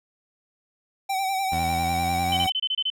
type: tone with vibrato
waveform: square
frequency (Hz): 770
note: G5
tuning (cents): -31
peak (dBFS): -24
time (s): 1.09-2.5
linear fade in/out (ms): 10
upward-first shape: sine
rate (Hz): 10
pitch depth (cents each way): 44
type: tone with pitch glide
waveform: 20% pulse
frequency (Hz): 82.8 to 88.23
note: E2 to F2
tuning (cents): +8 to +18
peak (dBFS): -23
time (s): 1.52-2.47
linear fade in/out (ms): 5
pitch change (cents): +110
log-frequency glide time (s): 1.66-2.34
type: tone bursts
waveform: sine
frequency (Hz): 3049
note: G7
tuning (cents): -49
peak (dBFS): -22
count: 8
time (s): 2.32-2.902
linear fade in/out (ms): 5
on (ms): 50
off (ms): 26
effects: none